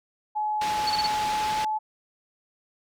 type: tone with pitch glide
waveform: sine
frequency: 850 to 861.4 Hz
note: G#5 to A5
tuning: +40 to -37 cents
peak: -24 dBFS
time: 0.35-1.79 s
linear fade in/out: 20 ms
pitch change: +23 cents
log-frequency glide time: 1.26-1.65 s
type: low-pass noise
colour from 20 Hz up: white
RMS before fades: -34 dBFS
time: 0.61-1.65 s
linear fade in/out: 5 ms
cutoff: 3900 Hz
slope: 12 dB/octave
type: tone bursts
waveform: sine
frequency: 4436 Hz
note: C#8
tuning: in tune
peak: -24 dBFS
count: 4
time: 0.87-1.069 s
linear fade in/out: 5 ms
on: 31 ms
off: 25 ms
effects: none